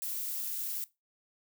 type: noise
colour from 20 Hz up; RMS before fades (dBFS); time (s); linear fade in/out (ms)
violet; -36; 0.02-0.84; 0
effects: noise-tail reverb RT60 0.2 s tail -18 dB re dry